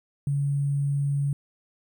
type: tone with sample-and-hold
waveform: sine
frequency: 141.3 Hz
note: C#3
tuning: 34 cents sharp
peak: -22 dBFS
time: 0.27-1.33 s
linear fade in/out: 2 ms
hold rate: 8820 Hz
effects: none